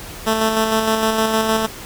10% pulse tone with tremolo, 220.8 Hz, A3, 6 cents sharp, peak -6 dBFS, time 0.26-1.67 s, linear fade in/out 20 ms, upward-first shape square, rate 6.5 Hz, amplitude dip 35%, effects pink hiss -34 dBFS RMS until 1.85 s

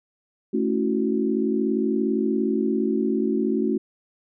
sine chord, F# minor seventh, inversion first, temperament equal, 220 / 277.2 / 329.6 / 370 Hz, A3 / C#4 / E4 / F#4, 0 / 0 / 0 / 0 cents, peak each -24 / -26 / -28 / -25 dBFS, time 0.53-3.78 s, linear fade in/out 10 ms, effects none

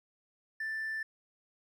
triangle tone, 1768 Hz, A6, 8 cents sharp, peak -31 dBFS, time 0.6-1.03 s, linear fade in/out 5 ms, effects tanh soft clip ceiling -29 dBFS

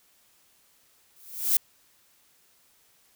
violet noise with exponential growth, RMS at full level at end -18 dBFS, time 1.16-1.57 s, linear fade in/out 5 ms, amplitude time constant 89 ms, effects white hiss -63 dBFS RMS until 3.15 s

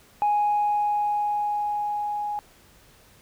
sine tone with level ramp, 830.6 Hz, G#5, in tune, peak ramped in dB -17 to -26 dBFS, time 0.22-2.39 s, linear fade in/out 0 ms, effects tanh soft clip ceiling -16 dBFS + pink hiss -55 dBFS RMS until 3.21 s

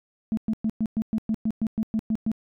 sine tone bursts, 220 Hz, A3, in tune, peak -20 dBFS, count 13, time 0.32-2.316 s, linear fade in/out 0 ms, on 52 ms, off 110 ms, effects tanh soft clip ceiling -17 dBFS

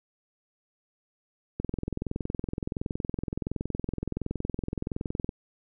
click train, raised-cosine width 3 ms, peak -17 dBFS, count 80, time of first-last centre 1.6-5.292 s, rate 21.4 Hz, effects none

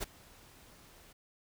pink noise with ADSR envelope, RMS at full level -34 dBFS, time 0-1.13 s, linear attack 27 ms, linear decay 18 ms, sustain -24 dB, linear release 9 ms, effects none

